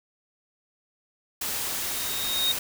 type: noise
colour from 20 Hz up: white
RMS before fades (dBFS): -30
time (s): 1.41-2.59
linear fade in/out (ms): 5
type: tone with exponential growth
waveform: sine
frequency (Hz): 3729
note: A#7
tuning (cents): 0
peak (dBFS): -20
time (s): 1.5-2.52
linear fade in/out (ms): 5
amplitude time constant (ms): 220
effects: none